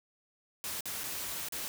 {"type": "noise with dropouts", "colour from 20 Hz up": "white", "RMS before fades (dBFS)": -38, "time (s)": [0.64, 1.68], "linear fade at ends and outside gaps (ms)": 0, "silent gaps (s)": [[0.807, 0.856], [1.036, 1.04], [1.486, 1.523]], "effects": []}